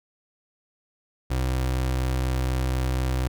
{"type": "tone", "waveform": "30% pulse", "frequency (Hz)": 64.1, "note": "C2", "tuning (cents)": -35, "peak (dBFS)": -20, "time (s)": [1.3, 3.28], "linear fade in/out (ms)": 10, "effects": []}